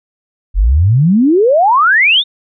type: exponential sweep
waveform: sine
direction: up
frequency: 41.73 to 3729 Hz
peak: -6 dBFS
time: 0.54-2.24 s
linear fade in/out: 50 ms
effects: none